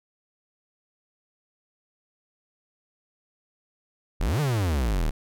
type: exponential two-way sweep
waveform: 45% pulse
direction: up then down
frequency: 34.04 to 156.6 to 34.04 Hz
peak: -22 dBFS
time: 4.2-5.11 s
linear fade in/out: 10 ms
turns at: 4.4 s
effects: none